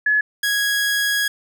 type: tone pair in turn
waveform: sine / sawtooth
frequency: 1703 / 1658.3 Hz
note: G#6 / G#6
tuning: +43 / -3 cents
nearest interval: unison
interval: 46 cents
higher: first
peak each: -14 dBFS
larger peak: neither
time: 0.06-0.21 / 0.43-1.28 s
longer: second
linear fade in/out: 5 ms
effects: none